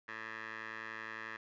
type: tone with band-pass filter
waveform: 15% pulse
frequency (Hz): 111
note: A2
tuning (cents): +16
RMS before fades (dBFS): -45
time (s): 0.08-1.37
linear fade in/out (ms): 5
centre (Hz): 1700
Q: 3.6
effects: resampled to 16000 Hz